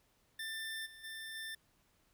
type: tone with level steps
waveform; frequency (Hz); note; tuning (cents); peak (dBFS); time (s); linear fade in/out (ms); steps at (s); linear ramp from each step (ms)
25% pulse; 1782; A6; +22; -36 / -49 / -40 / -38; 0.39-1.55; 5; 0.85 / 1.03 / 1.34; 20
effects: pink hiss -73 dBFS RMS until 2.13 s